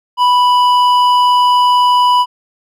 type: tone with hard clipping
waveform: sine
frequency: 987.8 Hz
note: B5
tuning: in tune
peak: -9 dBFS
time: 0.17-2.26 s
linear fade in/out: 50 ms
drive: 8 dB
effects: none